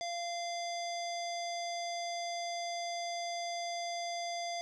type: tone with low-pass filter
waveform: square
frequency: 690 Hz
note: F5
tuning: 21 cents flat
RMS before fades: -38 dBFS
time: 0.01-4.61 s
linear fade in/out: 0 ms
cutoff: 5600 Hz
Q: 3.5
effects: none